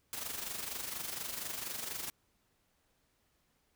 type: noise with amplitude modulation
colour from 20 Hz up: white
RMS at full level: -38 dBFS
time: 0.13-2.1 s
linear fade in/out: 0 ms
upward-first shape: sine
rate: 24.2 Hz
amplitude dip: 60%
effects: pink hiss -75 dBFS RMS until 3.75 s